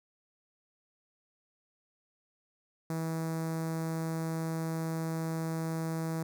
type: tone with notch filter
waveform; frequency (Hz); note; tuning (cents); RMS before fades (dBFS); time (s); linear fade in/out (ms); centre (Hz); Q
sawtooth; 162.3; E3; -27; -34; 2.9-6.23; 2; 3000; 0.65
effects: none